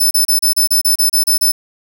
10% pulse tone bursts, 5274 Hz, E8, in tune, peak -4 dBFS, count 11, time 0-1.52 s, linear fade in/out 10 ms, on 110 ms, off 31 ms, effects none

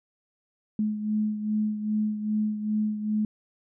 sine beating tone pair, 212.7 / 215.2 Hz, G#3 / A3, +42 / -38 cents, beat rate 2.5 Hz, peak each -25 / -32 dBFS, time 0.79-3.25 s, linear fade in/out 2 ms, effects none

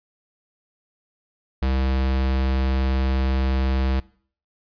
square tone, 65.8 Hz, C2, 10 cents sharp, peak -20 dBFS, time 1.62-4 s, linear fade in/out 5 ms, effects noise-tail reverb RT60 0.5 s tail -21 dB re dry + resampled to 11025 Hz

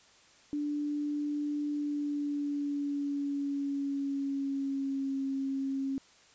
sine tone with pitch glide, 293.7 to 270.9 Hz, D4 to C#4, 0 to -40 cents, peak -30 dBFS, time 0.53-5.98 s, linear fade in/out 0 ms, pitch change -140 cents, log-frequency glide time 1.69-5.22 s, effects white hiss -60 dBFS RMS until 6.34 s + resampled to 16000 Hz

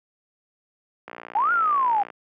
click train, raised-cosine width 0.5 ms, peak -21 dBFS, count 61, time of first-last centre 1.08-2.102 s, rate 58.7 Hz
sine linear two-way sweep, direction up then down, 779 to 1444 to 779 Hz, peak -18 dBFS, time 1.35-2.03 s, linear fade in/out 5 ms, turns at 1.52 s
effects high-pass 300 Hz 12 dB/octave

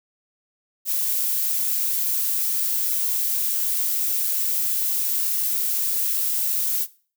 violet noise, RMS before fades -23 dBFS, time 0.85-6.87 s, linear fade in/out 50 ms, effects noise-tail reverb RT60 0.4 s tail -19 dB re dry

